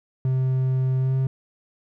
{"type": "tone with pitch glide", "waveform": "triangle", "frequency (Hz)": [130.3, 132.27], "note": ["C3", "C3"], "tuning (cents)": [-7, 19], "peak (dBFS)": -17, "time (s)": [0.25, 1.27], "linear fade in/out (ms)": 2, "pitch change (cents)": 26, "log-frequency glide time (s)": [0.98, 1.15], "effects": []}